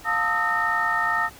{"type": "tone cluster", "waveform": "sine", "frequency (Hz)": [707, 892, 1245, 1307, 1836], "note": ["F5", "A5", "D#6", "E6", "A#6"], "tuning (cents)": [21, 23, 1, -15, -27], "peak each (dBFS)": [-31, -27, -28, -26, -23], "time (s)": [0.04, 1.3], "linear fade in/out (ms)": 50, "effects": ["tanh soft clip ceiling -11 dBFS", "pink hiss -46 dBFS RMS until 1.39 s"]}